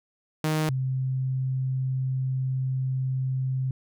sawtooth / sine tone pair in turn, 155.56 / 130.86 Hz, D#3 / C3, 0 / +1 cents, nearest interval minor third, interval 299 cents, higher first, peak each -19 / -24 dBFS, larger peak first, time 0.44-0.69 / 0.69-3.71 s, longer second, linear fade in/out 2 ms, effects none

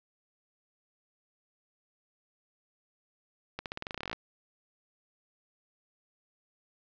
accelerating click train, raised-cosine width 0.3 ms, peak -20 dBFS, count 16, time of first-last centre 3.59-4.13 s, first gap 68 ms, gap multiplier 0.9, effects resampled to 16000 Hz + 8-bit

